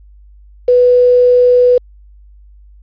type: tone with quantisation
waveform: sine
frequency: 493.9 Hz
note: B4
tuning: in tune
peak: -5 dBFS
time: 0.68-1.78 s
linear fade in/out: 5 ms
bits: 5
effects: added 50 Hz sine -38 dBFS peak until 2.82 s + resampled to 11025 Hz